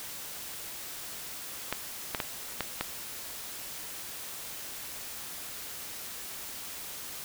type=clicks; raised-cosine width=0.3 ms; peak=-13 dBFS; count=5; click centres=1.726 / 2.148 / 2.202 / 2.607 / 2.81 s; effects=white hiss -41 dBFS RMS until 7.24 s